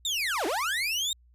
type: linear two-way sweep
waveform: 30% pulse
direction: down then up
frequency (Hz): 3771 to 291.8 to 3771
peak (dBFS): -24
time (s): 0.05-1.13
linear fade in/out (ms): 2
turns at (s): 0.46
effects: added 60 Hz sine -56 dBFS peak until 1.34 s + resampled to 32000 Hz